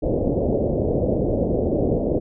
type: low-pass noise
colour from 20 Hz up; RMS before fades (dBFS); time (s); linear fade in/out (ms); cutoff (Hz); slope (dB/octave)
white; -21; 0.02-2.2; 20; 600; 48
effects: none